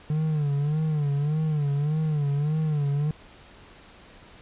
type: tone with vibrato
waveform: triangle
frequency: 149.2 Hz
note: D3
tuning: 28 cents sharp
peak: -20 dBFS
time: 0.1-3.11 s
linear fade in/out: 2 ms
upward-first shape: sine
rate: 1.7 Hz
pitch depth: 96 cents each way
effects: pink hiss -50 dBFS RMS until 4.41 s + resampled to 8000 Hz